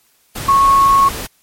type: tone in noise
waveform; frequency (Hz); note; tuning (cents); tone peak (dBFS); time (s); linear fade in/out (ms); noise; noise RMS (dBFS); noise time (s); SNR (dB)
sine; 1100; C#6; -14; -7; 0.48-1.09; 10; pink; -25; 0.35-1.27; +15
effects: white hiss -56 dBFS RMS until 1.42 s + MP3 64 kbps